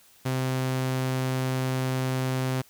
sawtooth tone, 130 Hz, C3, 11 cents flat, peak -21 dBFS, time 0.25-2.62 s, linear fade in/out 10 ms, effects white hiss -57 dBFS RMS until 2.69 s

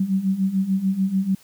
sine beating tone pair, 187.6 / 194.4 Hz, F#3 / G3, +24 / -14 cents, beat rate 6.8 Hz, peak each -24 / -20 dBFS, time 0-1.35 s, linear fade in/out 5 ms, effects white hiss -53 dBFS RMS until 1.43 s

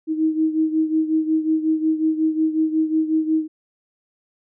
sine beating tone pair, 314.6 / 320.1 Hz, D#4 / D#4, +19 / +49 cents, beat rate 5.5 Hz, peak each -18 / -23 dBFS, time 0.07-3.48 s, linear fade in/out 50 ms, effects none

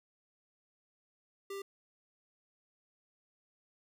square tone, 395.1 Hz, G4, 14 cents sharp, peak -40 dBFS, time 1.5-1.62 s, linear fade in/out 5 ms, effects none

